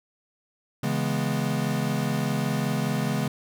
square chord, C# minor seventh, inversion none, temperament equal with one note detuned, 138.59 / 163.58 / 207.7 / 246.9 Hz, C#3 / E3 / G#3 / B3, 0 / -13 / 0 / 0 cents, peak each -29 / -31 / -30 / -32 dBFS, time 0.83-3.28 s, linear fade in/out 5 ms, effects none

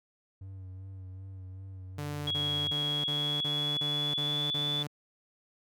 triangle tone with vibrato, 94.6 Hz, F#2, 39 cents sharp, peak -39 dBFS, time 0.41-2.72 s, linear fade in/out 5 ms, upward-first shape sine, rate 2.6 Hz, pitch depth 33 cents each way
sawtooth tone bursts, 146.83 Hz, D3, in tune, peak -31 dBFS, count 8, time 1.98-4.872 s, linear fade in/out 5 ms, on 330 ms, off 36 ms
sine tone with pitch glide, 3322 to 3471 Hz, G#7 to A7, 0 to -24 cents, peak -29 dBFS, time 2.27-4.83 s, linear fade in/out 5 ms, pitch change +76 cents, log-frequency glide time 2.89-4.66 s
effects none

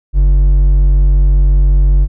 triangle tone with hard clipping, 47.28 Hz, F#1, 38 cents sharp, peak -7 dBFS, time 0.13-2.08 s, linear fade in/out 50 ms, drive 8 dB, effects none

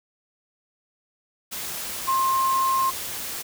sine tone in noise, 1060 Hz, C6, 22 cents sharp, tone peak -19 dBFS, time 2.07-2.91 s, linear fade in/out 20 ms, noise white, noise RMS -32 dBFS, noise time 1.51-3.43 s, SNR +10 dB, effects none

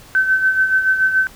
sine tone with tremolo, 1533 Hz, G6, 39 cents flat, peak -10 dBFS, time 0.15-1.27 s, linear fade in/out 0 ms, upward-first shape sine, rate 7 Hz, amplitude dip 60%, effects pink hiss -43 dBFS RMS until 1.35 s

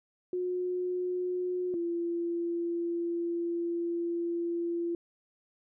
sine tone pair in turn, 361.6 / 341.4 Hz, F#4 / F4, -40 / -39 cents, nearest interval minor second, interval 99 cents, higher first, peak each -29 / -29 dBFS, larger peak neither, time 0.33-1.74 / 1.74-4.95 s, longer second, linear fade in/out 2 ms, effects none

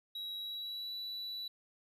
triangle tone with pitch glide, 3869 to 3948 Hz, B7 to B7, -36 to -1 cents, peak -38 dBFS, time 0.15-1.48 s, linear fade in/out 5 ms, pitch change +35 cents, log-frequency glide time 0.38-0.94 s, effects none

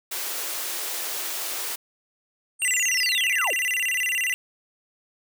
white high-pass noise, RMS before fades -30 dBFS, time 0.11-1.76 s, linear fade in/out 10 ms, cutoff 310 Hz, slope 48 dB/octave
sine linear sweep, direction down, 8870 to 230 Hz, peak -24 dBFS, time 2.59-3.54 s, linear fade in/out 50 ms
square tone with vibrato, 2349 Hz, D7, in tune, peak -23 dBFS, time 2.62-4.34 s, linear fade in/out 0 ms, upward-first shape square, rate 17 Hz, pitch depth 280 cents each way
effects none

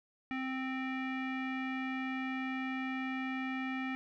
square tone with low-pass filter, 261.8 Hz, C4, 1 cent sharp, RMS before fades -37 dBFS, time 0.31-3.95 s, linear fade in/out 0 ms, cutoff 2200 Hz, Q 5.1, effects none

